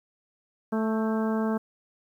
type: harmonic tone with a mistuned harmonic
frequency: 220 Hz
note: A3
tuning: in tune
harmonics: 1 / 2 / 3 / 4 / 5 / 6 / 7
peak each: -25 / -31 / -35 / -37 / -39 / -41 / -42 dBFS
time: 0.72-1.58 s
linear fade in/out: 10 ms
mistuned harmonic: 7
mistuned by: +37 cents
effects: 10-bit